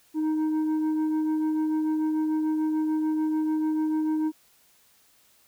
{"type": "tone with frequency modulation", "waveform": "sine", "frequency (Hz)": 311.1, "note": "D#4", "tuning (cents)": 0, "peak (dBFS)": -20, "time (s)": [0.14, 4.32], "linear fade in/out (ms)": 50, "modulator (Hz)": 629, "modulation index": 0.21, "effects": ["tanh soft clip ceiling -22 dBFS", "white hiss -61 dBFS RMS until 5.47 s"]}